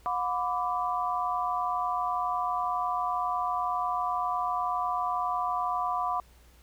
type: tone cluster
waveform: sine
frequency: 722 / 1000 / 1168 Hz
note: F#5 / B5 / D6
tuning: -43 / +21 / -10 cents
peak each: -31 dBFS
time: 0.06-6.2 s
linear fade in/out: 0 ms
effects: added 60 Hz sine -55 dBFS peak until 6.62 s + pink hiss -61 dBFS RMS until 6.62 s